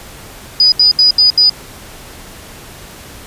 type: tone bursts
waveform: sine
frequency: 4948 Hz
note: D#8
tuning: 10 cents flat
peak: -5 dBFS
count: 5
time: 0.6-1.496 s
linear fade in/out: 2 ms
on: 120 ms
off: 74 ms
effects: pink hiss -34 dBFS RMS until 3.26 s + resampled to 32000 Hz